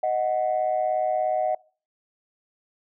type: tone pair together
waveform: sine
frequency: 623.1 / 740 Hz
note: D#5 / F#5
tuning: +2 / 0 cents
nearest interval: minor third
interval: 298 cents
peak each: -23 dBFS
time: 0.03-1.55 s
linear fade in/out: 5 ms
effects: noise-tail reverb RT60 0.4 s tail -24 dB re dry + tanh soft clip ceiling -15 dBFS